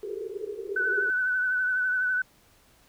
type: band-pass noise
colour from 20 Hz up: pink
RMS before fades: -35 dBFS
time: 0.03-1.1 s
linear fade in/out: 0 ms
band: 380 to 440 Hz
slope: 96 dB/octave
type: tone with vibrato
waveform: sine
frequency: 1500 Hz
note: F#6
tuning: 23 cents sharp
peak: -23 dBFS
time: 0.76-2.22 s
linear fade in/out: 5 ms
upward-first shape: triangle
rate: 12 Hz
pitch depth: 40 cents each way
effects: pink hiss -60 dBFS RMS until 2.88 s